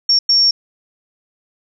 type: tone bursts at uneven times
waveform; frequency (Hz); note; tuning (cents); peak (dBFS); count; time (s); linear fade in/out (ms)
sine; 5500; F8; -27; -9; 2; 0.09-0.19 / 0.29-0.51; 5
effects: none